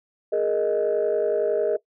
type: chord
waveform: sine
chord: Ab suspended second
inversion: none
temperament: equal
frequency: 415.3 / 466.2 / 622.3 Hz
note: Ab4 / Bb4 / Eb5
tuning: 0 / 0 / 0 cents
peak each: -23 dBFS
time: 0.32-1.77 s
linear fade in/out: 10 ms
effects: noise-tail reverb RT60 0.1 s tail -19 dB re dry + tanh soft clip ceiling -14 dBFS